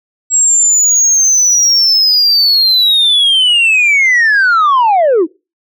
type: linear sweep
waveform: sine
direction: down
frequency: 7680 to 291.4 Hz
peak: -4 dBFS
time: 0.3-5.27 s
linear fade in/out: 50 ms
effects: noise-tail reverb RT60 0.3 s tail -26 dB re dry + tanh soft clip ceiling -5 dBFS